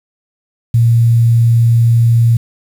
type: tone with quantisation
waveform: sine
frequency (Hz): 116.54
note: A#2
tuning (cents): 0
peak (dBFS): -6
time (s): 0.74-2.37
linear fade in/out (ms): 5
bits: 6
effects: none